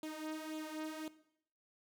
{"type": "tone with flanger", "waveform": "sawtooth", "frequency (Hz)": 311.6, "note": "D#4", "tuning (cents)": 3, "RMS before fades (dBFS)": -44, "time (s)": [0.03, 1.08], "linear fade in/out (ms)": 2, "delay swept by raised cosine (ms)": [0.27, 3.17], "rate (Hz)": 1.9, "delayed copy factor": 0.65, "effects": ["noise-tail reverb RT60 0.7 s tail -17 dB re dry"]}